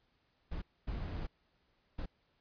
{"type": "noise bursts at uneven times", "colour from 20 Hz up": "brown", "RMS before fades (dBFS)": -39, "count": 3, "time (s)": [[0.51, 0.62], [0.87, 1.27], [1.98, 2.06]], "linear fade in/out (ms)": 10, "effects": ["pink hiss -75 dBFS RMS until 2.4 s", "resampled to 11025 Hz"]}